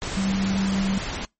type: tone in noise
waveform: sine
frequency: 193.9 Hz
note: G3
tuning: 19 cents flat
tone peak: -21 dBFS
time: 0.17-0.98 s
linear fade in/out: 0 ms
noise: pink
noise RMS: -30 dBFS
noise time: 0.02-1.25 s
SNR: +6 dB
effects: noise-tail reverb RT60 0.2 s tail -26 dB re dry + MP3 32 kbps